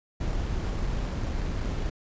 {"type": "noise with sample-and-hold", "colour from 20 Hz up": "brown", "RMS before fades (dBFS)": -29, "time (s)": [0.2, 1.9], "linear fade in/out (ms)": 10, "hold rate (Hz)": 6300, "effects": ["resampled to 16000 Hz"]}